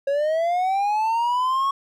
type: linear sweep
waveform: triangle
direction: up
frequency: 547 to 1108.7 Hz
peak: -17 dBFS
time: 0.07-1.71 s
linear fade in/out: 5 ms
effects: none